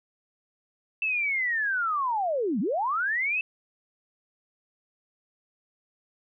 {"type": "linear two-way sweep", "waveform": "sine", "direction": "down then up", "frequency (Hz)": [2665, 176.5, 2665], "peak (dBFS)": -24, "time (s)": [1.02, 3.41], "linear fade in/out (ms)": 2, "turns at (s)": 2.6, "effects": []}